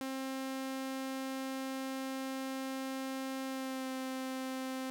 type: tone with pitch glide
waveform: sawtooth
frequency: 265.5 to 261.5 Hz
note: C4 to C4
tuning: +25 to -1 cents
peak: -33 dBFS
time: 0.01-4.9 s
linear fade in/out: 0 ms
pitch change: -26 cents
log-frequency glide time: 3.46-3.89 s
effects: none